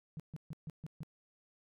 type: tone bursts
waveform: sine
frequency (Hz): 155.56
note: D#3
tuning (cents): 0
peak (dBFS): -39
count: 6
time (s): 0.17-1.032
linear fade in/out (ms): 0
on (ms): 27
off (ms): 140
effects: tanh soft clip ceiling -35 dBFS